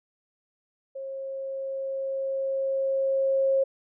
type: tone with level ramp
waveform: sine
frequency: 539 Hz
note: C#5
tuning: 49 cents flat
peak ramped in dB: -33 to -19 dBFS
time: 0.95-3.64 s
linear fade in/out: 10 ms
effects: none